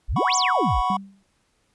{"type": "exponential two-way sweep", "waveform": "sine", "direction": "up then down", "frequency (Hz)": [32.7, 7820, 32.7], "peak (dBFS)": -21, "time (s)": [0.08, 0.82], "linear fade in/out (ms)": 20, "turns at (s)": 0.36}
{"type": "chord", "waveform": "triangle", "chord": "F# suspended fourth", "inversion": "none", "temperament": "equal", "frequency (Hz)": [740, 987.8, 1108.7], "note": ["F#5", "B5", "C#6"], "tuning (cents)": [0, 0, 0], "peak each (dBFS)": -23, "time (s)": [0.16, 0.97], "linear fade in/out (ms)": 5}
{"type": "tone with exponential decay", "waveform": "sine", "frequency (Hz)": 196, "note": "G3", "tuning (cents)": 0, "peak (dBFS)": -22, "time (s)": [0.9, 1.23], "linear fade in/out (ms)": 2, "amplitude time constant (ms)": 71}
{"effects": ["pink hiss -67 dBFS RMS until 1.74 s", "resampled to 24000 Hz"]}